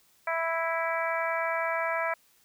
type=harmonic tone; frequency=329.6 Hz; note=E4; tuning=in tune; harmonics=2 / 3 / 4 / 5 / 6 / 7; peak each=-31 / -33 / -34 / -35 / -36 / -36 dBFS; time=0.27-2.14 s; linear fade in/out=5 ms; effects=white hiss -64 dBFS RMS until 2.44 s